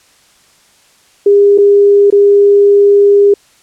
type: tone with dropouts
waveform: sine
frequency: 404.4 Hz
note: G#4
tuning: 46 cents flat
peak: -3 dBFS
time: 1.26-3.34 s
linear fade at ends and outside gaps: 5 ms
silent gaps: 1.578-1.583 / 2.103-2.124 s
effects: white hiss -48 dBFS RMS until 3.62 s + low-pass 9000 Hz 12 dB/octave